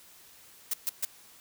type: noise bursts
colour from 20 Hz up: blue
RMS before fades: -29 dBFS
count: 3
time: 0.71-1.051 s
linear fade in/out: 5 ms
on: 27 ms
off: 130 ms
effects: white hiss -55 dBFS RMS until 1.4 s